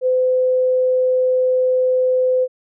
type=tone; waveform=sine; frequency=510 Hz; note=C5; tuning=44 cents flat; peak=-13 dBFS; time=0.01-2.48 s; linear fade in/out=50 ms; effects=none